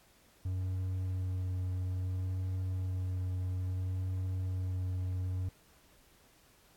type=tone with vibrato; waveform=triangle; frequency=92.5 Hz; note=F#2; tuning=in tune; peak=-30 dBFS; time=0.45-5.49 s; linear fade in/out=5 ms; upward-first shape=sine; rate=0.6 Hz; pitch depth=12 cents each way; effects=pink hiss -64 dBFS RMS until 6.76 s + AAC 64 kbps